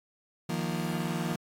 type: chord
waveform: 35% pulse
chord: Eb suspended second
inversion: none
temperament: just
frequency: 155.56 / 175.01 / 233.3 Hz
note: Eb3 / F3 / Bb3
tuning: 0 / +4 / +2 cents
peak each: -33 / -31 / -34 dBFS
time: 0.49-1.36 s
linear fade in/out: 5 ms
effects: AAC 48 kbps